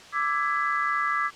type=chord; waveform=sine; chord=E dominant seventh; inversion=third; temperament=equal with one note detuned; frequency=1174.7 / 1318.5 / 1661.2 / 2002 Hz; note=D6 / E6 / G#6 / B6; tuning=0 / 0 / 0 / +23 cents; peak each=-26 / -30 / -29 / -31 dBFS; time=0.12-1.31 s; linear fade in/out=50 ms; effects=white hiss -46 dBFS RMS until 1.35 s + low-pass 5000 Hz 12 dB/octave